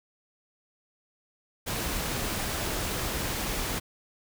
pink noise, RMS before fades -31 dBFS, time 1.66-3.8 s, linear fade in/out 20 ms, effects none

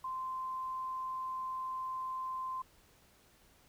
sine tone, 1039 Hz, C6, 12 cents flat, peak -36 dBFS, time 0.04-2.62 s, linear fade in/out 5 ms, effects pink hiss -65 dBFS RMS until 3.68 s

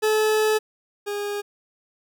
40% pulse tone pair in turn, 431.4 / 409.7 Hz, A4 / G#4, -34 / -24 cents, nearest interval minor second, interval 90 cents, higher first, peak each -17 / -25 dBFS, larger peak first, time 0.02-0.59 / 1.06-1.42 s, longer first, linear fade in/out 20 ms, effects none

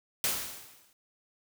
white noise with exponential decay, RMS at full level -27 dBFS, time 0.24-0.93 s, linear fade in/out 1 ms, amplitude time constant 150 ms, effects none

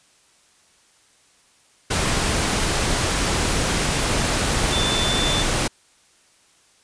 sine tone in noise, 3528 Hz, A7, 4 cents sharp, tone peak -23 dBFS, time 4.72-5.43 s, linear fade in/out 10 ms, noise pink, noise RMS -21 dBFS, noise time 1.9-5.68 s, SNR -5 dB, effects white hiss -57 dBFS RMS until 6.83 s + resampled to 22050 Hz

